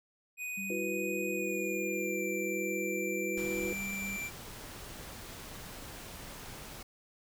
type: tone with pitch glide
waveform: square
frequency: 2488 to 2352 Hz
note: D#7 to D7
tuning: -1 to +2 cents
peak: -37 dBFS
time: 0.37-4.31 s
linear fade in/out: 50 ms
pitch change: -97 cents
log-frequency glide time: 1.33-2.22 s
type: tone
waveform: sine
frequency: 196.5 Hz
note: G3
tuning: 4 cents sharp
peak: -40 dBFS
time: 0.57-4.17 s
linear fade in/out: 10 ms
type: chord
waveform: sine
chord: E suspended second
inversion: none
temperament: just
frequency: 329.6 / 370.8 / 494.4 Hz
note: E4 / F#4 / B4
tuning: 0 / +4 / +2 cents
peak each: -38 dBFS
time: 0.7-3.73 s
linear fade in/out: 2 ms
type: noise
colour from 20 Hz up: pink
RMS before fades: -46 dBFS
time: 3.37-6.83 s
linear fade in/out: 5 ms
effects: none